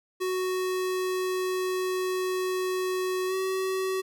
square tone with pitch glide, 370.4 to 378.4 Hz, F#4 to F#4, +2 to +39 cents, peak -27 dBFS, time 0.2-4.02 s, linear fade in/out 20 ms, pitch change +37 cents, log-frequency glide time 3.27-3.34 s, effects none

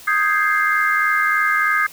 sine chord, Ab major seventh, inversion second, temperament equal with one note detuned, 1244.5 / 1578 / 1661.2 / 2093 Hz, Eb6 / G6 / Ab6 / C7, 0 / +11 / 0 / 0 cents, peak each -19 / -21 / -21 / -21 dBFS, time 0.07-1.87 s, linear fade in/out 10 ms, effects white hiss -41 dBFS RMS until 1.92 s

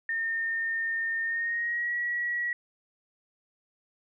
sine tone with pitch glide, 1822 to 1922.6 Hz, A#6 to B6, -40 to -47 cents, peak -27 dBFS, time 0.09-2.53 s, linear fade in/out 2 ms, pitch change +93 cents, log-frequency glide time 1.23-1.95 s, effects none

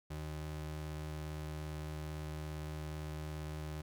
square ring-modulated tone, 114.6 Hz, A#2, 29 cents flat, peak -38 dBFS, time 0.1-3.82 s, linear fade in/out 10 ms, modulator 38.8 Hz, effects none

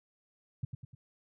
sine tone with echo, 126.2 Hz, B2, 38 cents sharp, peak -29 dBFS, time 0.63-0.65 s, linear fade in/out 5 ms, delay 100 ms, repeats 3, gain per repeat -6 dB, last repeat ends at 0.95 s, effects none

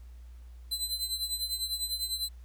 sawtooth tone with tremolo, 4049 Hz, B7, 42 cents sharp, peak -25 dBFS, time 0.71-2.29 s, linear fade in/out 10 ms, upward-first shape triangle, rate 10 Hz, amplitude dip 80%, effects added 60 Hz sine -45 dBFS peak until 2.44 s + pink hiss -67 dBFS RMS until 2.44 s

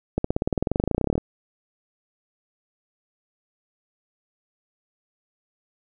accelerating click train, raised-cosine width 2 ms, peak -8 dBFS, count 25, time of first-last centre 0.18-1.179 s, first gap 64 ms, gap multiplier 0.96, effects none

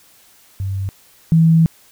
sine tone pair in turn, 97 / 163.13 Hz, G2 / E3, -18 / -18 cents, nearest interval major sixth, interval 900 cents, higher second, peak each -19 / -8 dBFS, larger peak second, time 0.6-0.89 / 1.32-1.66 s, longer second, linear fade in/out 0 ms, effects white hiss -50 dBFS RMS until 1.91 s

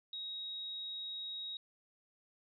sine tone, 3790 Hz, A#7, 28 cents sharp, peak -40 dBFS, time 0.13-1.57 s, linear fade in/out 2 ms, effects none

